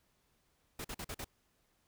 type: noise bursts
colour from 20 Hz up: pink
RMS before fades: -42 dBFS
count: 5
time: 0.79-1.245 s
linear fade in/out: 5 ms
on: 55 ms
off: 45 ms
effects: pink hiss -75 dBFS RMS until 1.87 s